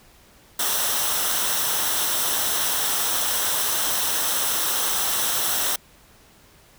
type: noise with comb filter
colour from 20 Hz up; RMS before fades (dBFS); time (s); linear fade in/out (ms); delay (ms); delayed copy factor
white; -23; 0.59-5.76; 5; 0.43; -0.55
effects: pink hiss -53 dBFS RMS until 6.78 s